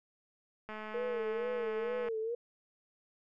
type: click train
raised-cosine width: 0.5 ms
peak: -29 dBFS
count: 301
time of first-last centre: 0.69-2.085 s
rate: 215 Hz
type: tone with vibrato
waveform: sine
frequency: 466.2 Hz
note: A#4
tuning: in tune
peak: -33 dBFS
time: 0.94-2.35 s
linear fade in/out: 5 ms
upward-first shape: sine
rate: 2.2 Hz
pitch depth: 110 cents each way
effects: none

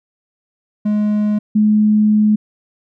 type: tone pair in turn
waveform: triangle / sine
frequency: 210 / 212.4 Hz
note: G#3 / G#3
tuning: +19 / +39 cents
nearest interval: unison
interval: 20 cents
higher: second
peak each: -11 / -9 dBFS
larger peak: second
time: 0.85-1.39 / 1.55-2.36 s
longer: second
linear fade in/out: 10 ms
effects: none

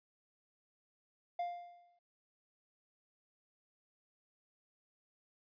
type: tone with exponential decay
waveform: triangle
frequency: 700 Hz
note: F5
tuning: 4 cents sharp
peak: -31 dBFS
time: 1.39-1.99 s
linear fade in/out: 5 ms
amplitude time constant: 130 ms
effects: resampled to 11025 Hz

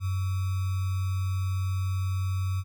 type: tone with sample-and-hold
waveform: sine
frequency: 94.2 Hz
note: F#2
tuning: 32 cents sharp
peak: -25 dBFS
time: 0-2.64 s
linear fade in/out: 50 ms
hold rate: 1225 Hz
effects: none

